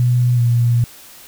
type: tone with pitch glide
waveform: sine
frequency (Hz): 122.9 to 119.19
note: B2 to A#2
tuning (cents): -8 to +39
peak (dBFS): -11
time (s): 0-0.84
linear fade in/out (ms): 0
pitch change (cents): -53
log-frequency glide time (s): 0.35-0.4
effects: white hiss -41 dBFS RMS until 1.27 s